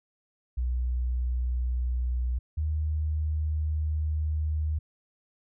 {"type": "tone pair in turn", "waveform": "sine", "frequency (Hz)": [61.74, 76.99], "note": ["B1", "D#2"], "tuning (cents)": [0, -18], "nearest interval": "major third", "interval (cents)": 382, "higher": "second", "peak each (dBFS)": -25, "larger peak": "neither", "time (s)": [[0.57, 2.39], [2.57, 4.79]], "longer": "second", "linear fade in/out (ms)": 10, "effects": []}